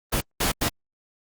pink noise bursts at uneven times, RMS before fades -23 dBFS, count 3, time 0.12-0.21 / 0.4-0.52 / 0.61-0.69 s, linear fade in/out 10 ms, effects Opus 24 kbps

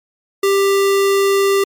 square tone, 394.7 Hz, G4, 12 cents sharp, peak -12 dBFS, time 0.43-1.64 s, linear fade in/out 5 ms, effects MP3 96 kbps

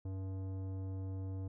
sine tone with tanh clipping, 95.3 Hz, G2, 48 cents flat, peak -40 dBFS, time 0.05-1.48 s, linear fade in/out 5 ms, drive 14 dB, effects none

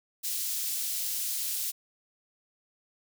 white high-pass noise, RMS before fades -32 dBFS, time 0.23-1.72 s, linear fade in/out 20 ms, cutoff 4100 Hz, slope 12 dB/octave, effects none

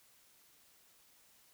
silence, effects white hiss -66 dBFS RMS until 1.53 s

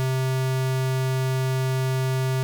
square tone, 130.81 Hz, C3, in tune, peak -22 dBFS, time 0-2.43 s, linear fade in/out 0 ms, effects 10-bit

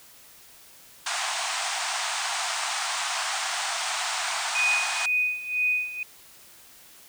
pink band-pass noise, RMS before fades -29 dBFS, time 1.06-5.06 s, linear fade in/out 5 ms, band 670 to 9300 Hz, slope 96 dB/octave
sine tone with tremolo, 2489 Hz, D#7, in tune, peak -20 dBFS, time 4.55-6.03 s, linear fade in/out 2 ms, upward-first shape sine, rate 2 Hz, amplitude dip 80%
effects white hiss -51 dBFS RMS until 7.08 s

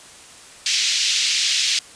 white band-pass noise, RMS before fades -20 dBFS, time 0.66-1.79 s, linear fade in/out 2 ms, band 2400 to 5900 Hz, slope 24 dB/octave, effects white hiss -43 dBFS RMS until 1.95 s + resampled to 22050 Hz

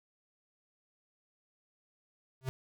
square tone with exponential growth, 130.81 Hz, C3, in tune, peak -29 dBFS, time 2.41-2.49 s, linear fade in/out 0 ms, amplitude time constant 17 ms, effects none

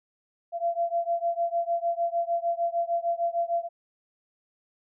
sine beating tone pair, 680 / 686.6 Hz, F5 / F5, -46 / -30 cents, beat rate 6.6 Hz, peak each -27 / -28 dBFS, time 0.52-3.69 s, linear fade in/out 50 ms, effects none

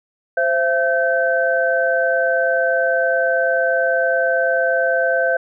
sine tone cluster, 523 / 672 / 1542 Hz, C5 / E5 / G6, -1 / +33 / -29 cents, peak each -19 dBFS, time 0.37-5.37 s, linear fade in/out 5 ms, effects none

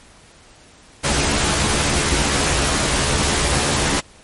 pink noise with comb filter, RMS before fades -18 dBFS, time 1.03-4.01 s, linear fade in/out 20 ms, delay 14 ms, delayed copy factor +0.95, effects pink hiss -47 dBFS RMS until 4.23 s + MP3 48 kbps

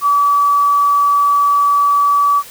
sine tone, 1147 Hz, D6, 41 cents flat, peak -9 dBFS, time 0.01-2.43 s, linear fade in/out 50 ms, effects white hiss -36 dBFS RMS until 2.5 s

